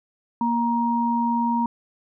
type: tone pair together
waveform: sine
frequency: 235 / 940.8 Hz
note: A#3 / A#5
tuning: +14 / +16 cents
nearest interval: 2 octaves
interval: 2402 cents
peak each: -22 dBFS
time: 0.41-1.66 s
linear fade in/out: 2 ms
effects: none